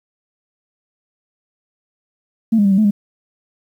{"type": "tone with pitch steps", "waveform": "sine", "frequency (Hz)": [224.8, 204.4, 197.1, 191.6, 216.3, 203.5], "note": ["A3", "G#3", "G3", "G3", "A3", "G#3"], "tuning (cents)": [37, -27, 10, -39, -29, -35], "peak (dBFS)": -9, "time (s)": [2.52, 2.91], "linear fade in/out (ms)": 10, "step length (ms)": 65, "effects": ["tanh soft clip ceiling -5 dBFS", "8-bit"]}